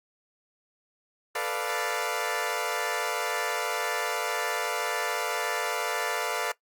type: chord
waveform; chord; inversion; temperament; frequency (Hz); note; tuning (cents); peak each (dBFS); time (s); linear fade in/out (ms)
15% pulse; B half-diminished seventh; third; equal; 440 / 493.9 / 587.3 / 698.5; A4 / B4 / D5 / F5; 0 / 0 / 0 / 0; -27; 1.35-6.52; 5
effects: noise-tail reverb RT60 0.1 s tail -18 dB re dry + Opus 48 kbps